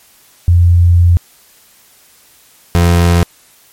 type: tone pair in turn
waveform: sine / 30% pulse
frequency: 86.9 / 86.25 Hz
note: F2 / F2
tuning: -8 / -21 cents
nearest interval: unison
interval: 13 cents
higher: first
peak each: -4 dBFS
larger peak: neither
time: 0.48-1.17 / 2.75-3.23 s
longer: first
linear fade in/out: 0 ms
effects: white hiss -46 dBFS RMS until 3.72 s + MP3 64 kbps